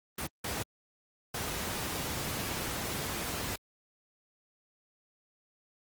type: noise bursts at uneven times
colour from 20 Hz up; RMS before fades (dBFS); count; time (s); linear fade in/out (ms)
pink; -35; 3; 0.18-0.27 / 0.44-0.63 / 1.34-3.56; 5
effects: high-pass 60 Hz 12 dB/octave + Opus 24 kbps